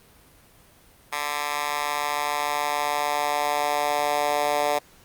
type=tone with high-pass filter sweep; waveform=10% pulse; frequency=146.83 Hz; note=D3; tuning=in tune; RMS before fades=-25 dBFS; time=1.12-4.79 s; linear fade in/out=10 ms; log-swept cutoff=1200 to 620 Hz; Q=1.8; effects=pink hiss -54 dBFS RMS until 5.04 s + Opus 32 kbps